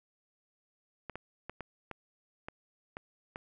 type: clicks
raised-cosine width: 0.5 ms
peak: -25 dBFS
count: 8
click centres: 1.097 / 1.156 / 1.496 / 1.607 / 1.913 / 2.485 / 2.969 / 3.359 s
effects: none